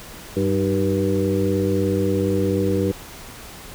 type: harmonic tone with a mistuned harmonic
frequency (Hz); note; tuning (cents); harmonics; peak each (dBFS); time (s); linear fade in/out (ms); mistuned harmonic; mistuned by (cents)
96.8; G2; -21; 1 / 2 / 3 / 4 / 5; -24 / -24 / -24 / -24 / -24; 0.36-2.92; 10; 3; +76
effects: pink hiss -39 dBFS RMS until 3.74 s

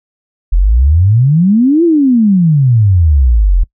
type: exponential two-way sweep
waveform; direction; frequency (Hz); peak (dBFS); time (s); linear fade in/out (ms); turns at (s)
sine; up then down; 40 to 349.2 to 40; -5; 0.52-3.64; 10; 1.84
effects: noise-tail reverb RT60 0.1 s tail -23 dB re dry

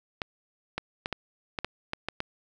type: clicks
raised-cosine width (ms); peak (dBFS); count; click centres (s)
0.3; -14; 9; 0.218 / 0.78 / 1.059 / 1.127 / 1.588 / 1.646 / 1.934 / 2.086 / 2.204
effects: none

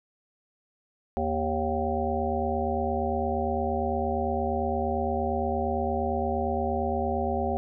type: harmonic tone with a mistuned harmonic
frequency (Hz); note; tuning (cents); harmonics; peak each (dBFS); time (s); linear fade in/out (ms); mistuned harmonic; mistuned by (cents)
78.6; D#2; +18; 1 / 3 / 5 / 7 / 9 / 10; -32 / -32 / -32 / -32 / -32 / -32; 1.17-7.57; 0; 10; -22
effects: none

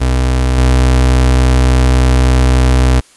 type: tone with level steps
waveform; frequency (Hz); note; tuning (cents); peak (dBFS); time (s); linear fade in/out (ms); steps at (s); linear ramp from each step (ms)
35% pulse; 63.5; B1; +49; -8 / -5; 0-3.01; 20; 0.58; 2
effects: white hiss -45 dBFS RMS until 3.16 s + resampled to 24000 Hz

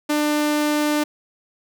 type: tone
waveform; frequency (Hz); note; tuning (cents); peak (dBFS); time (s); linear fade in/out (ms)
sawtooth; 298.4; D4; +28; -14; 0.09-1.04; 10
effects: none

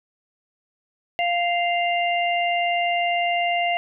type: harmonic tone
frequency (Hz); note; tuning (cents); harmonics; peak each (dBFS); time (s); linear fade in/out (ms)
697; F5; -4; 1 / 3 / 4; -21 / -26 / -27; 1.19-3.77; 0
effects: none

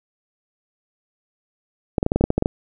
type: clicks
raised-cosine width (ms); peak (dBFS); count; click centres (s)
2; -4; 11; 1.982 / 2.029 / 2.064 / 2.119 / 2.16 / 2.21 / 2.24 / 2.304 / 2.38 / 2.424 / 2.459
effects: none

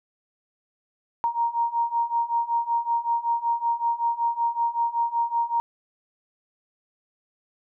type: beating tone pair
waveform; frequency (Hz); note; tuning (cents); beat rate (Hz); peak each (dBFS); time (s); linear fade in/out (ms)
sine; 932 / 937.3; A#5 / A#5; -1 / +9; 5.3; -26 / -24; 1.24-5.6; 0
effects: none

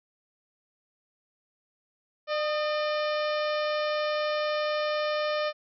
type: harmonic tone with a mistuned harmonic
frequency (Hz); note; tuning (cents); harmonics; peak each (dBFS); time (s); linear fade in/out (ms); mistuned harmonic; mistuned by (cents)
602; D5; +43; 1 / 2 / 3 / 4 / 5 / 6 / 7 / 8 / 9; -27 / -33 / -37 / -39 / -41 / -43 / -44 / -45 / -46; 2.27-5.53; 50; 2; +42
effects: none

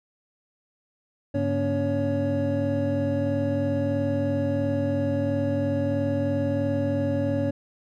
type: tone cluster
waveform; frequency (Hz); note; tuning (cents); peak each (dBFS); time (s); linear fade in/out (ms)
triangle; 101.3 / 142.8 / 240.5 / 283.5 / 559; G#2 / D3 / B3 / C#4 / C#5; -43 / -48 / -46 / +39 / +14; -26 / -32 / -29 / -25 / -25; 1.34-7.51; 10
effects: tanh soft clip ceiling -10 dBFS

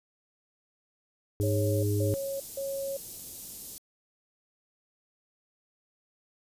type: harmonic tone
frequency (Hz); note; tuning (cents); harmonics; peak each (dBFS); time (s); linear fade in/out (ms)
102.9; G#2; -16; 1 / 3 / 4; -26 / -33 / -32; 1.4-2.14; 0
type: band-stop noise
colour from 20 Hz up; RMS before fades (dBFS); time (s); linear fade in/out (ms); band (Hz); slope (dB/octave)
white; -41; 1.41-3.78; 0; 380 to 6100; 12
type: tone bursts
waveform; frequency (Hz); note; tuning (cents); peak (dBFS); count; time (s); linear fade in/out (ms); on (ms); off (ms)
sine; 549; C#5; -17; -31; 3; 1.43-2.97; 5; 400; 170
effects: resampled to 32000 Hz

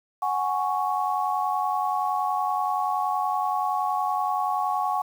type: chord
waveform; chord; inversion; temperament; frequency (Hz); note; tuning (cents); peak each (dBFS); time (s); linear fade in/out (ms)
sine; F# suspended second; none; equal; 740 / 830.6 / 1108.7; F#5 / G#5 / C#6; 0 / 0 / 0; -27; 0.22-5.02; 5
effects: 8-bit

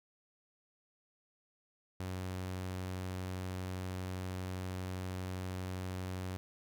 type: tone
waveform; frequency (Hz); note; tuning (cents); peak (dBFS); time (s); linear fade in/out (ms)
sawtooth; 92.5; F#2; 0; -34; 2-6.37; 0
effects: none

